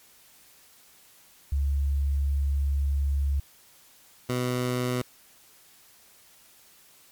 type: tone pair in turn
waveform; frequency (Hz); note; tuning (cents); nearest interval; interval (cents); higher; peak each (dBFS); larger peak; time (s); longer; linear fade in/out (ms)
sine / 15% pulse; 70 / 124.73; C#2 / B2; +18 / +18; minor seventh; 1000; second; -22 / -19; second; 1.52-3.4 / 4.29-5.02; first; 5
effects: white hiss -56 dBFS RMS until 7.11 s + MP3 96 kbps